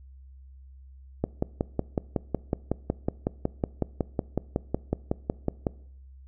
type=click train; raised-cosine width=2 ms; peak=-11 dBFS; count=25; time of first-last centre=1.24-5.668 s; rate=5.42 Hz; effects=noise-tail reverb RT60 0.7 s tail -22 dB re dry + added 66 Hz sine -46 dBFS peak until 6.27 s

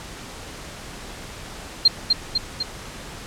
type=tone with echo; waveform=sine; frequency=4186 Hz; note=C8; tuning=in tune; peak=-9 dBFS; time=1.85-1.88 s; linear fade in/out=5 ms; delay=250 ms; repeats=3; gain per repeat=-4 dB; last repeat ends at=2.63 s; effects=pink hiss -37 dBFS RMS until 3.26 s + low-pass 9000 Hz 12 dB/octave

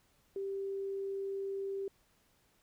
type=tone; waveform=sine; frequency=392 Hz; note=G4; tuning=in tune; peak=-35 dBFS; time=0.36-1.88 s; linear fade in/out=2 ms; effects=pink hiss -71 dBFS RMS until 2.62 s

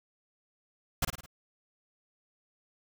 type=noise with echo; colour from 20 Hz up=pink; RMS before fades=-28 dBFS; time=1.02-1.05 s; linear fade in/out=5 ms; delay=53 ms; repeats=4; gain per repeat=-6 dB; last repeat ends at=1.262 s; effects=none

